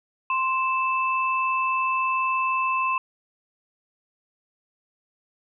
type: tone pair together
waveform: sine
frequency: 1046.5 / 2637 Hz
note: C6 / E7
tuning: 0 / 0 cents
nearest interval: octave + major third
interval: 1600 cents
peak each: -22 / -27 dBFS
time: 0.3-2.98 s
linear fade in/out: 2 ms
effects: none